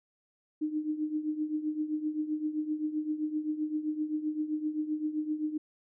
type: tone with tremolo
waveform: sine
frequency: 306.1 Hz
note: D#4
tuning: 28 cents flat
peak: -26 dBFS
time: 0.61-5.58 s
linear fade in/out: 10 ms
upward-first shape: triangle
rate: 7.7 Hz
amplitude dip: 80%
effects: none